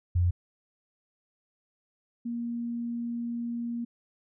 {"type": "tone pair in turn", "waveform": "sine", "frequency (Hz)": [88.2, 235.9], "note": ["F2", "A#3"], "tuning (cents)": [18, 21], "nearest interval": "octave + perfect fourth", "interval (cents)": 1703, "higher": "second", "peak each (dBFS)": [-21, -30], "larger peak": "first", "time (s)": [[0.15, 0.31], [2.25, 3.85]], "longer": "second", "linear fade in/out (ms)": 10, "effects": []}